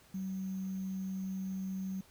sine tone with sample-and-hold, 190 Hz, F#3, 46 cents sharp, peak -35 dBFS, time 0.14-2.01 s, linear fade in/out 5 ms, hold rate 6300 Hz, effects pink hiss -62 dBFS RMS until 2.1 s

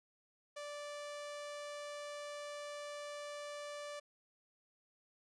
sawtooth tone, 585 Hz, D5, 7 cents flat, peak -40 dBFS, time 0.56-4 s, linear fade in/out 10 ms, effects resampled to 22050 Hz + 13-bit

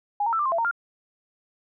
sine tone with pitch steps, 822 / 923 / 1326 / 1184 / 1057 / 672 / 922 / 1398 Hz, G#5 / A#5 / E6 / D6 / C6 / E5 / A#5 / F6, -18 / -17 / +10 / +14 / +17 / +33 / -19 / +1 cents, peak -21 dBFS, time 0.2-0.712 s, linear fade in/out 5 ms, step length 64 ms, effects none

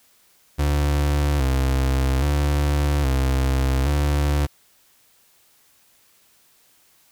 35% pulse tone with vibrato, 69.3 Hz, C#2, in tune, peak -16 dBFS, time 0.58-4.47 s, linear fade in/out 20 ms, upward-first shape square, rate 0.61 Hz, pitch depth 79 cents each way, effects white hiss -58 dBFS RMS until 7.11 s

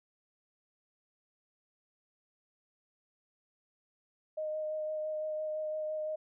sine tone with vibrato, 618 Hz, D#5, 12 cents flat, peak -33 dBFS, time 4.37-6.16 s, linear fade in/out 10 ms, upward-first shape sine, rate 5.9 Hz, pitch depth 12 cents each way, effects none

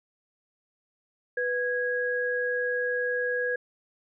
sine tone pair together, 493.9 / 1651.7 Hz, B4 / G#6, 0 / -10 cents, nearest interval octave + major sixth, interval 2090 cents, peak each -28 dBFS, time 1.37-3.56 s, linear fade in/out 5 ms, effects none

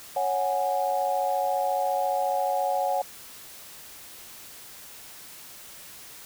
sine chord, C# suspended fourth, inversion none, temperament equal with one note detuned, 554.4 / 736.2 / 830.6 Hz, C#5 / F#5 / G#5, 0 / -9 / 0 cents, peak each -28 / -26 / -29 dBFS, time 0.16-3.02 s, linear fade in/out 5 ms, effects white hiss -45 dBFS RMS until 6.25 s

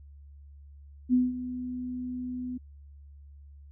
sine tone with ADSR envelope, 250.7 Hz, B3, 26 cents sharp, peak -18 dBFS, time 1.09-2.58 s, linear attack 44 ms, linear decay 190 ms, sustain -14 dB, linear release 11 ms, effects added 71 Hz sine -47 dBFS peak until 3.71 s

